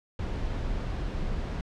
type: noise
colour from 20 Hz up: brown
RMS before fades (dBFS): -31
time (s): 0.19-1.61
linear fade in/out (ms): 2
effects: low-pass 5000 Hz 12 dB/octave